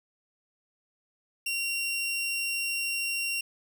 sawtooth tone, 2753 Hz, F7, 25 cents flat, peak -25 dBFS, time 1.46-3.41 s, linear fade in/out 5 ms, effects none

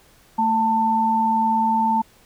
sine tone pair together, 222.7 / 890.8 Hz, A3 / A5, +21 / +21 cents, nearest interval 2 octaves, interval 2400 cents, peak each -23 / -17 dBFS, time 0.38-2.02 s, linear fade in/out 10 ms, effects pink hiss -54 dBFS RMS until 2.25 s

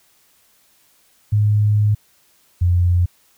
sine tone pair in turn, 105 / 88.29 Hz, G#2 / F2, +19 / +19 cents, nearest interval minor third, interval 300 cents, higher first, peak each -12 dBFS, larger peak neither, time 1.32-1.95 / 2.61-3.06 s, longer first, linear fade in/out 10 ms, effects white hiss -57 dBFS RMS until 3.37 s

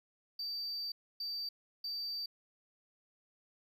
triangle tone bursts at uneven times, 4642 Hz, D8, 21 cents flat, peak -35 dBFS, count 3, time 0.39-0.92 / 1.2-1.49 / 1.84-2.26 s, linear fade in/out 5 ms, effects tanh soft clip ceiling -31 dBFS

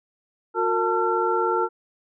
sine tone cluster, 361.8 / 458.7 / 889 / 1361 Hz, F#4 / A#4 / A5 / F6, -39 / -28 / +18 / -45 cents, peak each -25 dBFS, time 0.54-1.69 s, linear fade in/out 50 ms, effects none

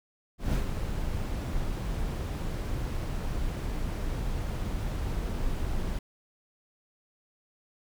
brown noise with ADSR envelope, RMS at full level -25 dBFS, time 0.38-5.99 s, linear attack 150 ms, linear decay 120 ms, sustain -6 dB, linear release 4 ms, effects none

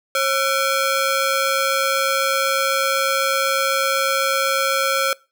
sawtooth ring-modulated tone, 944 Hz, A#5, 22 cents sharp, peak -10 dBFS, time 0.15-5.13 s, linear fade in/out 2 ms, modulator 402 Hz, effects noise-tail reverb RT60 0.3 s tail -23 dB re dry

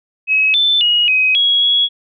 sine tone with pitch steps, 2559 / 3530 / 2890 / 2525 / 3321 / 3343 Hz, D#7 / A7 / F#7 / D#7 / G#7 / G#7, +48 / +5 / -41 / +25 / -1 / +11 cents, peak -10 dBFS, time 0.27-1.89 s, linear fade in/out 50 ms, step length 270 ms, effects none

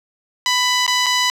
10% pulse tone with dropouts, 994 Hz, B5, 11 cents sharp, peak -6 dBFS, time 0.46-1.3 s, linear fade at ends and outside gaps 1 ms, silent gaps 0.865-0.878 / 1.061-1.065 s, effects low-pass 9000 Hz 12 dB/octave

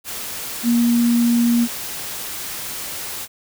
sine tone in noise, 236.5 Hz, A#3, 25 cents sharp, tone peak -13 dBFS, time 0.63-1.68 s, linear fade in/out 50 ms, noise white, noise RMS -29 dBFS, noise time 0.04-3.28 s, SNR +13 dB, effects none

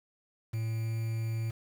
triangle tone with quantisation, 112.6 Hz, A2, 40 cents sharp, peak -28 dBFS, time 0.53-1.51 s, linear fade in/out 10 ms, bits 8, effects none

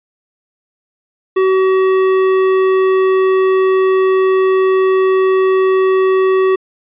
sine tone with tanh clipping, 378.5 Hz, F#4, 39 cents sharp, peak -11 dBFS, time 1.36-6.56 s, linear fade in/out 10 ms, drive 14 dB, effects resampled to 8000 Hz

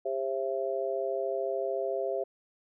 harmonic tone, 133.7 Hz, C3, 38 cents sharp, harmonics 3 / 4 / 5, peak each -33 / -33 / -33 dBFS, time 0.05-2.24 s, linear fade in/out 10 ms, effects none

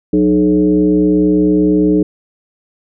sine tone with frequency modulation, 304.8 Hz, D#4, 36 cents flat, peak -8 dBFS, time 0.13-2.03 s, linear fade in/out 5 ms, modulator 121 Hz, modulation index 1, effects none

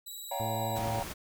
10% pulse tone with vibrato, 3900 Hz, B7, 23 cents flat, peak -34 dBFS, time 0.06-0.79 s, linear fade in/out 10 ms, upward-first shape sine, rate 19 Hz, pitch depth 29 cents each way
triangle chord, G half-diminished seventh, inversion second, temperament just, 564.5 / 705.6 / 784 / 940.8 Hz, Db5 / F5 / G5 / Bb5, +31 / +18 / 0 / +16 cents, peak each -36 dBFS, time 0.31-1.03 s, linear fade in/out 5 ms
harmonic tone, 111.1 Hz, A2, 17 cents sharp, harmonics 1 / 2 / 3 / 4 / 5 / 6 / 7 / 8 / 9, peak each -35 / -41 / -45 / -47 / -49 / -51 / -52 / -53 / -54 dBFS, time 0.4-1 s, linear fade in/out 0 ms
pink noise, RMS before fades -40 dBFS, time 0.75-1.14 s, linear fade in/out 20 ms
effects none

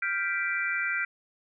sine chord, G dominant seventh, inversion third, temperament equal, 1396.9 / 1568 / 1975.5 / 2349 Hz, F6 / G6 / B6 / D7, 0 / 0 / 0 / 0 cents, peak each -32 dBFS, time 0.02-1.05 s, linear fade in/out 5 ms, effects none

